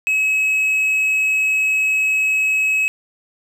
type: tone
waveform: triangle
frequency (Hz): 2565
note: E7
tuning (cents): -48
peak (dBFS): -13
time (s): 0.07-2.88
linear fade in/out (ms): 0
effects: none